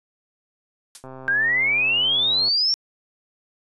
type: noise with exponential decay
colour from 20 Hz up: blue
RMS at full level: -32 dBFS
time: 0.95-1.07 s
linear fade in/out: 1 ms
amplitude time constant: 25 ms
type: click train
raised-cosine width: 1 ms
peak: -25 dBFS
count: 190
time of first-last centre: 1.04-2.483 s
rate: 131 Hz
type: exponential sweep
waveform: sine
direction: up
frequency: 1568 to 5550 Hz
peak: -17 dBFS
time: 1.28-2.74 s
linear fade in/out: 0 ms
effects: resampled to 24000 Hz